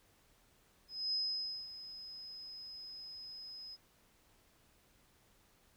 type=tone with ADSR envelope; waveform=sine; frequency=5070 Hz; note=D#8; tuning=32 cents sharp; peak=-32 dBFS; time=0.88-3.77 s; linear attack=250 ms; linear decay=540 ms; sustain=-14 dB; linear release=33 ms; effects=pink hiss -69 dBFS RMS until 5.76 s